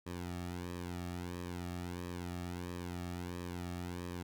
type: tone with flanger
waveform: sawtooth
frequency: 88.3 Hz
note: F2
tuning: 20 cents sharp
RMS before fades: -42 dBFS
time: 0.06-4.23 s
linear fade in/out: 10 ms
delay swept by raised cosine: 1.4 to 2.01 ms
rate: 1.5 Hz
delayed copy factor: -0.8
effects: none